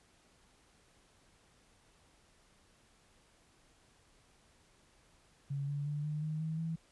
sine tone with pitch steps, 140 / 143.6 / 147.3 / 151.09 / 154.98 / 158.97 / 163.06 Hz, C#3 / D3 / D3 / D3 / D#3 / D#3 / E3, +18 / -39 / +6 / +49 / -7 / +38 / -19 cents, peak -34 dBFS, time 5.5-6.76 s, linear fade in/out 10 ms, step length 180 ms, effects pink hiss -67 dBFS RMS until 6.91 s + resampled to 24000 Hz

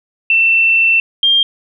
sine tone pair in turn, 2683 / 3200 Hz, E7 / G7, +30 / +35 cents, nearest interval minor third, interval 305 cents, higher second, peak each -8 dBFS, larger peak neither, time 0.3-1 / 1.23-1.43 s, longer first, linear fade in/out 2 ms, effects none

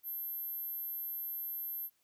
sine tone, 12680 Hz, G9, 19 cents sharp, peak -37 dBFS, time 0.03-1.9 s, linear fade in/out 50 ms, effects white hiss -75 dBFS RMS until 2.03 s

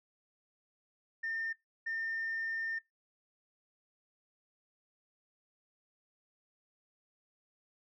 sine tone bursts at uneven times, 1810 Hz, A6, 48 cents sharp, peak -33 dBFS, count 2, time 1.23-1.53 / 1.86-2.79 s, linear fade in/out 10 ms, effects noise-tail reverb RT60 0.2 s tail -23 dB re dry + tanh soft clip ceiling -30 dBFS

